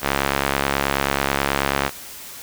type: tone with band-pass filter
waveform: sawtooth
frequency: 69.3 Hz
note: C#2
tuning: in tune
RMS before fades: -22 dBFS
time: 0.01-1.91 s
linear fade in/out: 50 ms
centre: 1700 Hz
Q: 0.61
effects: white hiss -37 dBFS RMS until 2.42 s